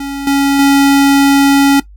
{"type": "tone with level steps", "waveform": "square", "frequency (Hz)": 278.5, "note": "C#4", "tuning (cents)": 8, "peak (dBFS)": [-19, -9, -6], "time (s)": [0, 1.8], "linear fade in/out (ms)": 5, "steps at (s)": [0.27, 0.59], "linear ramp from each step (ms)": 2, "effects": ["noise-tail reverb RT60 0.1 s tail -17 dB re dry", "added 50 Hz sine -34 dBFS peak until 1.96 s"]}